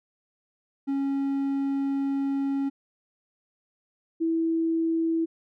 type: tone pair in turn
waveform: triangle / sine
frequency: 275.5 / 327.6 Hz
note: C#4 / E4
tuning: -11 / -11 cents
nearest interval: minor third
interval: 300 cents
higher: second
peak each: -22 dBFS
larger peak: neither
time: 0.87-2.7 / 4.2-5.26 s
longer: first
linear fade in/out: 20 ms
effects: none